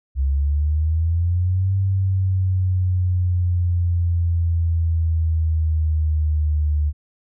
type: exponential two-way sweep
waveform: sine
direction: up then down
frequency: 66.5 to 96.9 to 74.2 Hz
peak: -16 dBFS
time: 0.15-6.93 s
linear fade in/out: 50 ms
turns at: 1.75 s
effects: none